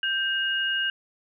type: tone pair together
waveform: sine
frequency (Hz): 1572 / 2860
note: G6 / F7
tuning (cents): +4 / +41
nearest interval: minor seventh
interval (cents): 1037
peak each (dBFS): -26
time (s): 0.03-0.9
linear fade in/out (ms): 2
effects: none